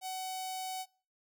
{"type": "tone with notch filter", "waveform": "sawtooth", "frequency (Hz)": 750, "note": "F#5", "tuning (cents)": 23, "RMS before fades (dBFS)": -39, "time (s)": [0.01, 0.86], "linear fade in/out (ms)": 50, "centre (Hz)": 1600, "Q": 0.66, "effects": ["noise-tail reverb RT60 0.4 s tail -24 dB re dry"]}